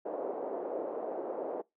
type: band-pass noise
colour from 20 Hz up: white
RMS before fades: -37 dBFS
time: 0.05-1.62 s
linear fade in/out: 10 ms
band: 360 to 630 Hz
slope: 24 dB/octave
effects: noise-tail reverb RT60 0.2 s tail -24 dB re dry